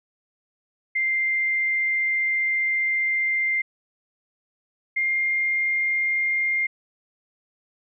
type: tone pair in turn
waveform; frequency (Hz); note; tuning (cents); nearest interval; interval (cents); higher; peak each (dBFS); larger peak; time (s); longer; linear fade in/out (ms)
sine; 2095 / 2114; C7 / C7; +2 / +17; unison; 15; second; -20; neither; 0.95-3.62 / 4.96-6.67; first; 10
effects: none